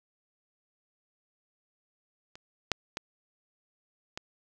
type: clicks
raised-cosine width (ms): 0.2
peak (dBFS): -29 / -8 / -16 / -19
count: 4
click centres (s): 2.355 / 2.717 / 2.971 / 4.175
effects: none